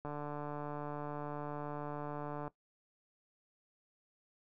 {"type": "click train", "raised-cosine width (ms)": 1, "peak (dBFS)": -28, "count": 358, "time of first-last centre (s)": [0.05, 2.479], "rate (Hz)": 147, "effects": ["noise-tail reverb RT60 0.1 s tail -18 dB re dry"]}